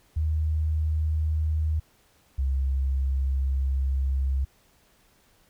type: tone pair in turn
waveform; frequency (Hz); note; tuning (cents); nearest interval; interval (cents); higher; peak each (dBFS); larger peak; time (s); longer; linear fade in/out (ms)
sine; 77.8 / 67.04; D#2 / C2; 0 / +43; minor third; 257; first; -22 / -22; neither; 0.16-1.8 / 2.38-4.45; second; 10
effects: pink hiss -62 dBFS RMS until 5.49 s